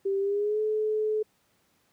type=tone with pitch glide; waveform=sine; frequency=392 to 430 Hz; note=G4 to A4; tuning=0 to -40 cents; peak=-24 dBFS; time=0.05-1.23 s; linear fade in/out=10 ms; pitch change=+160 cents; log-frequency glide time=0.19-0.6 s; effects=pink hiss -68 dBFS RMS until 1.92 s + high-pass 100 Hz 12 dB/octave